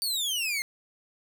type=exponential sweep; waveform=sawtooth; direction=down; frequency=4627 to 2093 Hz; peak=-24 dBFS; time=0.02-0.62 s; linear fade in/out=0 ms; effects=none